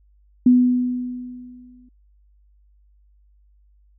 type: tone with exponential decay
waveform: sine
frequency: 248.5 Hz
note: B3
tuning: 11 cents sharp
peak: -8 dBFS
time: 0.46-1.89 s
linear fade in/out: 5 ms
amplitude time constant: 310 ms
effects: added 50 Hz sine -53 dBFS peak until 3.98 s